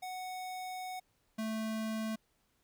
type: tone pair in turn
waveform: square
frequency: 740 / 220 Hz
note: F#5 / A3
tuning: 0 / 0 cents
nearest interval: octave + major sixth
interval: 2100 cents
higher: first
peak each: -40 / -35 dBFS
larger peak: second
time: 0.02-1 / 1.38-2.16 s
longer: first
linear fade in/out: 10 ms
effects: pink hiss -75 dBFS RMS until 2.63 s